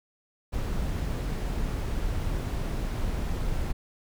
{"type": "noise", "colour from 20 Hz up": "brown", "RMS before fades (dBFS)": -29, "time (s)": [0.52, 3.73], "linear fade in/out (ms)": 20, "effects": []}